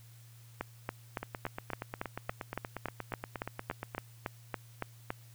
two click trains, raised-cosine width 0.5 ms, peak -22 / -19 dBFS, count 24 / 17, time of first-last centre 1.23-3.949 / 0.61-5.104 s, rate 8.46 / 3.56 Hz, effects added 116 Hz sine -53 dBFS peak until 5.34 s + white hiss -62 dBFS RMS until 5.34 s

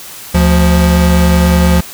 square tone pair together, 73.8 / 175.53 Hz, D2 / F3, +9 / +9 cents, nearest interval octave + minor third, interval 1500 cents, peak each -10 dBFS, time 0.34-1.81 s, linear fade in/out 10 ms, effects white hiss -30 dBFS RMS until 1.93 s

